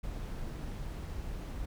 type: noise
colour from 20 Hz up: brown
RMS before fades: -39 dBFS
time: 0.03-1.66 s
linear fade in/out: 10 ms
effects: none